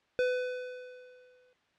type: tone with exponential decay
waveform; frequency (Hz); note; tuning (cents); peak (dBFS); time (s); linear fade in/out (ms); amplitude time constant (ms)
square; 501; B4; +25; -25; 0.19-1.53; 0; 290
effects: white hiss -70 dBFS RMS until 1.78 s + low-pass 3000 Hz 12 dB/octave